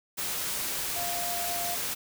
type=tone in noise; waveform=sine; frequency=698.5 Hz; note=F5; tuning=in tune; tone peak=-34 dBFS; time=0.95-1.76 s; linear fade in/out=20 ms; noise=white; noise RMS=-32 dBFS; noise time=0.17-1.95 s; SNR=-5 dB; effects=none